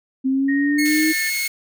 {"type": "exponential sweep", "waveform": "sine", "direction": "up", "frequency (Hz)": [261.6, 317.5], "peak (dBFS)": -16, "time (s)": [0.24, 1.13], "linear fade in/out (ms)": 20}
{"type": "tone with pitch glide", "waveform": "sine", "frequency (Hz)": [1864.7, 1785.6], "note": ["A#6", "A6"], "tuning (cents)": [0, 25], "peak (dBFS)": -24, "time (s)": [0.48, 1.3], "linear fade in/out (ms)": 10, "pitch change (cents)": -75, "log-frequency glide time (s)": [0.63, 1.02]}
{"type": "tone", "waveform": "sawtooth", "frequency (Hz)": 2174, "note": "C#7", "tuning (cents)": -34, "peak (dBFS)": -18, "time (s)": [0.78, 1.48], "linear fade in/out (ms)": 10}
{"type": "high-pass noise", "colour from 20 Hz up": "white", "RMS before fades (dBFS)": -30, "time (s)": [0.85, 1.48], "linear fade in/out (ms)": 5, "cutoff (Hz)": 1400, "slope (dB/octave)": 96}
{"effects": []}